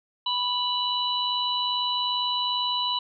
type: harmonic tone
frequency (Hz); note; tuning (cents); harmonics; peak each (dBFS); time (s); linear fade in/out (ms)
987.8; B5; 0; 1 / 3 / 4; -28 / -28 / -28; 0.26-2.99; 5
effects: none